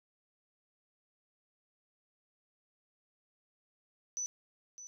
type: tone with echo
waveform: sine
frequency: 5980 Hz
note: F#8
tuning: 17 cents sharp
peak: -34 dBFS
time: 4.17-4.26 s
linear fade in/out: 0 ms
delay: 610 ms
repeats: 1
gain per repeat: -12 dB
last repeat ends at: 4.87 s
effects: none